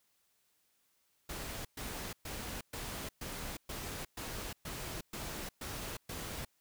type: noise bursts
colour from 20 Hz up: pink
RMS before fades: -42 dBFS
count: 11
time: 1.29-6.45 s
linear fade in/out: 5 ms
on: 360 ms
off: 120 ms
effects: white hiss -75 dBFS RMS until 6.6 s